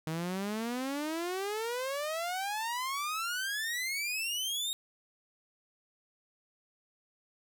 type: exponential sweep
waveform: sawtooth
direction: up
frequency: 155.56 to 3765 Hz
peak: -29 dBFS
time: 0.07-4.73 s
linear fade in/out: 0 ms
effects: none